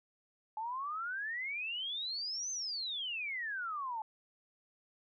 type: exponential two-way sweep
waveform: sine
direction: up then down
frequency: 852 to 6300 to 852 Hz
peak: -36 dBFS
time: 0.57-4.02 s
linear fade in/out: 2 ms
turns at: 2.51 s
effects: none